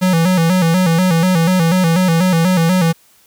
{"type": "tone with vibrato", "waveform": "square", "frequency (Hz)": 174.61, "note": "F3", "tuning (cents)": 0, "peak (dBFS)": -11, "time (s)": [0.01, 2.93], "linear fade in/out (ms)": 20, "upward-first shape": "square", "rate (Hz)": 4.1, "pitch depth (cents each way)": 98, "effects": ["white hiss -51 dBFS RMS until 3.26 s"]}